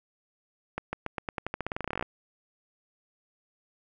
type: accelerating click train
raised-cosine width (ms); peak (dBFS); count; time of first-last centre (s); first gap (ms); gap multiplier
0.5; -16; 22; 0.78-2.026; 150; 0.89
effects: none